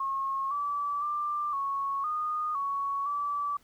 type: tone with pitch steps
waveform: sine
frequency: 1085 / 1155 / 1185 / 1105 / 1228 / 1115 / 1156 Hz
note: C#6 / D6 / D6 / C#6 / D#6 / C#6 / D6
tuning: -37 / -29 / +15 / -6 / -23 / +10 / -28 cents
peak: -28 dBFS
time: 0-3.57 s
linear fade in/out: 5 ms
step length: 510 ms
effects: pink hiss -64 dBFS RMS until 3.63 s